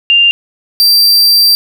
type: tone pair in turn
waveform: sine / 45% pulse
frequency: 2794 / 4699 Hz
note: F7 / D8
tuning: 0 / 0 cents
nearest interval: major sixth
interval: 900 cents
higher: second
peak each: -4 dBFS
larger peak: neither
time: 0.1-0.31 / 0.8-1.55 s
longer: second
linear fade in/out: 0 ms
effects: none